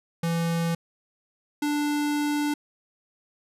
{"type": "tone pair in turn", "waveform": "square", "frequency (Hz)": [167.5, 294.2], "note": ["E3", "D4"], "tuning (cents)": [28, 3], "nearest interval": "minor seventh", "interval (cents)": 975, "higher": "second", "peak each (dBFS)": -24, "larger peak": "neither", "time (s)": [[0.23, 0.75], [1.62, 2.54]], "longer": "second", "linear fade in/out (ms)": 5, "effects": ["resampled to 32000 Hz"]}